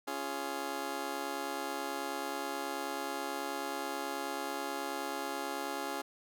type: chord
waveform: 15% pulse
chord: Db major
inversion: none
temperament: just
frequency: 277.2 / 346.5 / 415.8 Hz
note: Db4 / F4 / Ab4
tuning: 0 / -14 / +2 cents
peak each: -34 / -35 / -35 dBFS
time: 0.07-6.02 s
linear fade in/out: 10 ms
effects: none